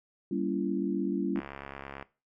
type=chord; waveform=sine; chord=G diminished seventh; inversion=none; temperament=just; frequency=196 / 235.2 / 282.2 / 338.7 Hz; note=G3 / Bb3 / Db4 / Fb4; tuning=0 / +16 / +31 / +47 cents; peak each=-33 / -36 / -32 / -33 dBFS; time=0.31-1.4 s; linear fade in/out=5 ms
type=click train; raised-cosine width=0.5 ms; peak=-25 dBFS; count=47; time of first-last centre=1.36-2.026 s; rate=69.1 Hz
effects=noise-tail reverb RT60 0.3 s tail -18 dB re dry